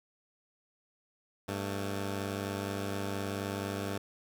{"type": "tone pair together", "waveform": "10% pulse", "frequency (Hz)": [99.07, 222.4], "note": ["G2", "A3"], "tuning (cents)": [19, 19], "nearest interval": "octave + major second", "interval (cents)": 1400, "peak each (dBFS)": [-26, -33], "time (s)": [1.48, 3.98], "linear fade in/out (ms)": 5, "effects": []}